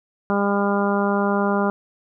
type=harmonic tone; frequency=201.1 Hz; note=G3; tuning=44 cents sharp; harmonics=1 / 2 / 3 / 4 / 5 / 6 / 7; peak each=-21 / -24 / -26 / -27 / -28 / -29 / -29 dBFS; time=0.3-1.7 s; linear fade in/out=0 ms; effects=none